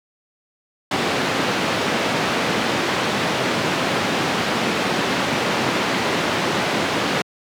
pink band-pass noise, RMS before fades -21 dBFS, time 0.91-7.22 s, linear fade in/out 5 ms, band 170 to 3800 Hz, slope 12 dB/octave, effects high-pass 100 Hz 12 dB/octave

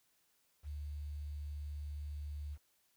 sine tone with quantisation, 73.42 Hz, D2, in tune, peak -40 dBFS, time 0.63-2.58 s, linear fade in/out 50 ms, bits 11, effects white hiss -75 dBFS RMS until 2.96 s

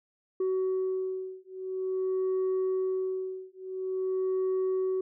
sine beating tone pair, 375.3 / 375.78 Hz, F#4 / F#4, +25 / +27 cents, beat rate 0.48 Hz, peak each -29 dBFS, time 0.4-5.01 s, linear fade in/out 5 ms, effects tanh soft clip ceiling -24 dBFS

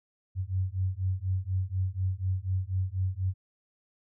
sine beating tone pair, 91.8 / 95.9 Hz, F#2 / G2, -13 / -37 cents, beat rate 4.1 Hz, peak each -30 dBFS, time 0.35-3.34 s, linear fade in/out 50 ms, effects none

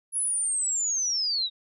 sine linear sweep, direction down, 10548 to 3733 Hz, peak -24 dBFS, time 0.12-1.5 s, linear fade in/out 50 ms, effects none

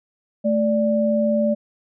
sine tone pair together, 219.4 / 586 Hz, A3 / D5, -5 / -4 cents, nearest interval octave + perfect fourth, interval 1701 cents, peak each -19 dBFS, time 0.44-1.55 s, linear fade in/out 20 ms, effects none

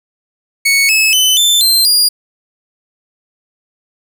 sawtooth tone with pitch steps, 2217 / 2591 / 3029 / 3540 / 4137 / 4835 Hz, C#7 / E7 / F#7 / A7 / C8 / D8, 0 / -30 / +40 / +10 / -20 / +50 cents, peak -5 dBFS, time 0.65-2.09 s, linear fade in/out 10 ms, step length 240 ms, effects none

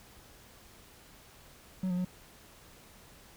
triangle tone with pitch steps, 186.2 / 178.9 / 181.9 Hz, F#3 / F3 / F#3, +11 / +42 / -29 cents, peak -27 dBFS, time 1.83-2.049 s, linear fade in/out 5 ms, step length 73 ms, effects pink hiss -56 dBFS RMS until 3.36 s

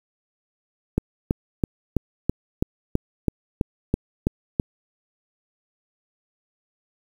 click train, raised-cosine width 3 ms, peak -6 dBFS, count 12, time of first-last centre 0.98-4.598 s, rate 3.04 Hz, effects 7-bit

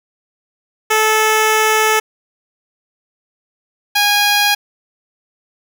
10% pulse tone pair in turn, 435.1 / 821.4 Hz, A4 / G#5, -19 / -19 cents, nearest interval major seventh, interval 1100 cents, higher second, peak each -3 dBFS, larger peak neither, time 0.9-2 / 3.95-4.55 s, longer first, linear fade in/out 10 ms, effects none

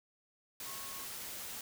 sine tone in noise, 1092 Hz, C#6, 26 cents flat, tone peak -51 dBFS, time 0.66-1.04 s, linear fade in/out 2 ms, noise white, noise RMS -44 dBFS, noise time 0.6-1.61 s, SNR -10 dB, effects none

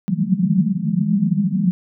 white band-pass noise, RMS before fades -18 dBFS, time 0.08-1.71 s, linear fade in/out 0 ms, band 160 to 210 Hz, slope 96 dB/octave, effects none

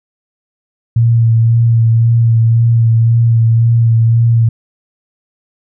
sine tone with vibrato, 115.2 Hz, A#2, 20 cents flat, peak -6 dBFS, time 0.96-4.49 s, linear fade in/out 5 ms, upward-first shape sine, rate 1.9 Hz, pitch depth 22 cents each way, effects none

